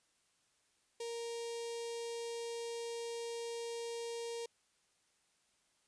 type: tone with notch filter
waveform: sawtooth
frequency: 466.2 Hz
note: A#4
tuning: in tune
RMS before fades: -42 dBFS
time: 1-4.46 s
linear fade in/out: 5 ms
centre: 1400 Hz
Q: 0.59
effects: white hiss -75 dBFS RMS until 5.87 s + resampled to 22050 Hz